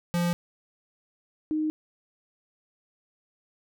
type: tone pair in turn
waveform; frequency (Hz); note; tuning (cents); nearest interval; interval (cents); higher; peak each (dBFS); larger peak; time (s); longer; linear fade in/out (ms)
square / sine; 173.6 / 309.3; F3 / D#4; -10 / -10; minor seventh; 1000; second; -24; neither; 0.14-0.33 / 1.51-1.7; neither; 0
effects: none